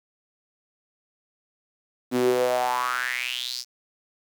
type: tone with high-pass filter sweep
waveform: sawtooth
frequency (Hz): 124.7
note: B2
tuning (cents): +17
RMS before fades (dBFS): -25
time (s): 2.11-3.65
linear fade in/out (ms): 50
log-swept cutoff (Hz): 270 to 5400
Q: 6.1
effects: 8-bit